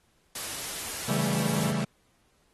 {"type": "noise", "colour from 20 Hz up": "white", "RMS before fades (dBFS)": -35, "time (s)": [0.35, 1.71], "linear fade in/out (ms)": 5}
{"type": "chord", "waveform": "45% pulse", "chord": "A dominant seventh", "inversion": "first", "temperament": "equal", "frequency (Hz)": [138.59, 164.81, 196, 220], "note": ["C#3", "E3", "G3", "A3"], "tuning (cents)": [0, 0, 0, 0], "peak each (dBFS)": -32, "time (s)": [1.08, 1.85], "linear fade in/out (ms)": 10}
{"effects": ["pink hiss -68 dBFS RMS until 2.53 s", "AAC 32 kbps"]}